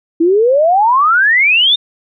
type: exponential sweep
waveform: sine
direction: up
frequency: 319.3 to 3690 Hz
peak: -7 dBFS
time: 0.2-1.76 s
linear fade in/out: 10 ms
effects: none